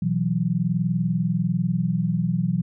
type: chord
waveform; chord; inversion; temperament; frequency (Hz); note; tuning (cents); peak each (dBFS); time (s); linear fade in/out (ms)
sine; B suspended fourth; none; equal; 123.47 / 164.81 / 185; B2 / E3 / F#3; 0 / 0 / 0; -27 / -23 / -24; 0.02-2.62; 5
effects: none